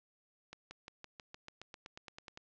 accelerating click train, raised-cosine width 0.2 ms, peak -30 dBFS, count 15, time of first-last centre 0.53-2.374 s, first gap 180 ms, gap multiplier 0.95, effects low-pass 6000 Hz 12 dB/octave

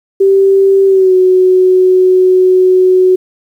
sine tone with pitch glide, 389.4 to 370.1 Hz, G4 to F#4, -12 to 0 cents, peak -4 dBFS, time 0.2-3.16 s, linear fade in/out 10 ms, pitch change -88 cents, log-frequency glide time 0.86-1.14 s, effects 7-bit

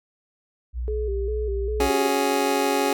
sine tone with pitch glide, 60.3 to 59.92 Hz, B1 to A#1, -41 to +48 cents, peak -25 dBFS, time 0.73-1.91 s, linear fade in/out 50 ms, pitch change -11 cents, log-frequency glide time 1.4-1.53 s
sine tone with vibrato, 409.8 Hz, G#4, 23 cents flat, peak -26 dBFS, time 0.88-2.09 s, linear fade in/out 0 ms, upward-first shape square, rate 2.5 Hz, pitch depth 61 cents each way
25% pulse chord, C# suspended fourth, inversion none, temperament just, 277.2 / 369.6 / 415.8 Hz, C#4 / F#4 / G#4, 0 / -2 / +2 cents, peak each -21 / -23 / -20 dBFS, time 1.8-2.93 s, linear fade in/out 2 ms
effects none

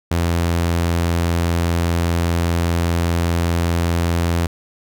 sawtooth tone, 85 Hz, F2, 46 cents flat, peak -12 dBFS, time 0.11-4.47 s, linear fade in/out 5 ms, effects none

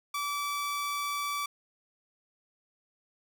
sawtooth tone, 1155 Hz, D6, 29 cents flat, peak -27 dBFS, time 0.14-1.46 s, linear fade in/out 5 ms, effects none

